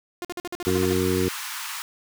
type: tone bursts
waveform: sawtooth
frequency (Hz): 353.2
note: F4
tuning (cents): +20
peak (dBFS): -25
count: 10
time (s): 0.22-0.931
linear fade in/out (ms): 0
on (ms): 27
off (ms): 49
type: high-pass noise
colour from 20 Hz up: pink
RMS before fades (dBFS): -33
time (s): 0.65-1.82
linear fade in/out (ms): 0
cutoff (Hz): 930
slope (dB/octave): 48
type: harmonic tone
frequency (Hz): 92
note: F#2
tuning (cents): -9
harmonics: 1 / 2 / 3 / 4 / 5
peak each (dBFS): -28 / -28 / -27 / -24 / -28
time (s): 0.66-1.29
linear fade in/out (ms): 10
effects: none